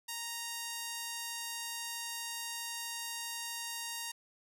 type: tone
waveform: 5% pulse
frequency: 932.3 Hz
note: A#5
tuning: in tune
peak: -26 dBFS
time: 0.08-4.12 s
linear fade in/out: 10 ms
effects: none